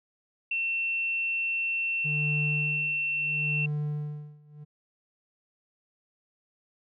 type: tone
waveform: sine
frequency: 2700 Hz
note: E7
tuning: 41 cents sharp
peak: -26 dBFS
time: 0.51-3.66 s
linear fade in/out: 5 ms
type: tone with tremolo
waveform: triangle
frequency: 148.9 Hz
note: D3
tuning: 24 cents sharp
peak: -25 dBFS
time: 2.04-4.65 s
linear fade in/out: 20 ms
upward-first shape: sine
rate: 0.73 Hz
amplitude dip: 95%
effects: none